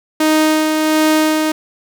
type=tone with tremolo; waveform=sawtooth; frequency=311.1 Hz; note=D#4; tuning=in tune; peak=-6 dBFS; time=0.2-1.52 s; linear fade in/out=5 ms; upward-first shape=sine; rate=1.4 Hz; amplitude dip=35%; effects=none